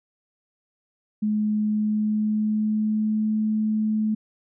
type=tone with pitch glide; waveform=sine; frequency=212.2 to 215.8 Hz; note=G#3 to A3; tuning=+38 to -33 cents; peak=-20 dBFS; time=1.22-4.15 s; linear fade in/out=10 ms; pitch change=+29 cents; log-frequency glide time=1.6-3.35 s; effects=none